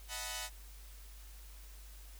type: chord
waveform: 5% pulse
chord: B dominant seventh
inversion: first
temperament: equal with one note detuned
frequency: 630.6 / 740 / 880 / 987.8 Hz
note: D#5 / F#5 / A5 / B5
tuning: +23 / 0 / 0 / 0 cents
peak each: -35 / -33 / -34 / -33 dBFS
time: 0.08-0.5 s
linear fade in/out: 50 ms
effects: added 50 Hz sine -50 dBFS peak until 2.19 s + white hiss -59 dBFS RMS until 2.19 s